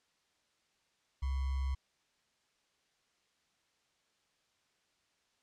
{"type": "tone with sample-and-hold", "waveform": "sine", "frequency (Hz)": 67.1, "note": "C2", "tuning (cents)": 44, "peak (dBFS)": -31, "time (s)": [1.22, 1.75], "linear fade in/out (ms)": 10, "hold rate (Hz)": 1050, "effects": ["white hiss -75 dBFS RMS until 5.42 s", "low-pass 6000 Hz 12 dB/octave"]}